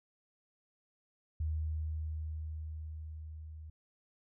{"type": "tone with level ramp", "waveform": "sine", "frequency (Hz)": 78.1, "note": "D#2", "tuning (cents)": 7, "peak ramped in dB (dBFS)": [-31, -45], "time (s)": [1.4, 3.7], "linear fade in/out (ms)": 5, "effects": []}